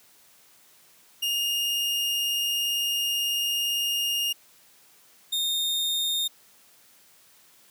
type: tone pair in turn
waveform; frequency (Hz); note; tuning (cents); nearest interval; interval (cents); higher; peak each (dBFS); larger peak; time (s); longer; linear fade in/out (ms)
40% pulse; 2837 / 3668; F7 / A#7; +27 / -29; major third; 444; second; -23; neither; 1.22-4.33 / 5.32-6.28; first; 10
effects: white hiss -57 dBFS RMS until 7.7 s + high-pass 100 Hz 12 dB/octave